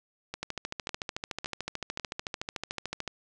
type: two click trains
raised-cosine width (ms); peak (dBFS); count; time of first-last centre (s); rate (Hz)
0.2; -18 / -16; 4 / 37; 0.34-1.997 / 0.43-3.077; 1.81 / 13.6
effects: resampled to 24000 Hz + 9-bit